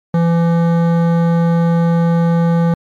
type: tone with hard clipping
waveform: sine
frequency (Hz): 168.5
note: E3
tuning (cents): +38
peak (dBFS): -12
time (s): 0.14-2.74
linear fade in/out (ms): 2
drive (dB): 14
effects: MP3 64 kbps